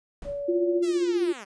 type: noise with exponential decay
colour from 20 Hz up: brown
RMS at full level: -35 dBFS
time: 0.22-0.57 s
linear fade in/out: 2 ms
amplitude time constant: 74 ms
type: tone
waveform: sine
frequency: 570 Hz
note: C#5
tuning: 48 cents sharp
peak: -29 dBFS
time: 0.24-0.83 s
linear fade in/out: 50 ms
type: tone with tremolo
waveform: sine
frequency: 349.2 Hz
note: F4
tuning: in tune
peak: -19 dBFS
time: 0.48-1.33 s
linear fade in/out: 10 ms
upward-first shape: triangle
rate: 15 Hz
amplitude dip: 55%
type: linear sweep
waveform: 5% pulse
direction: down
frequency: 698.5 to 185 Hz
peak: -27 dBFS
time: 0.82-1.45 s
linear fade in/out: 20 ms
effects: resampled to 22050 Hz